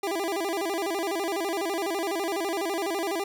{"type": "tone with vibrato", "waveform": "25% pulse", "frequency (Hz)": 363.5, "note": "F#4", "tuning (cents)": -31, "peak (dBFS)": -23, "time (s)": [0.03, 3.24], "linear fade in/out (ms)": 5, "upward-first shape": "square", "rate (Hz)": 12, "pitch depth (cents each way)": 160, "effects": []}